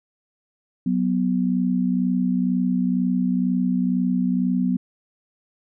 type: tone pair together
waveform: sine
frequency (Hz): 185.42 / 247.5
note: F#3 / B3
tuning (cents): +4 / +4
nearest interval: perfect fourth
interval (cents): 500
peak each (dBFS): -21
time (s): 0.86-4.77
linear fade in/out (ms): 5
effects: none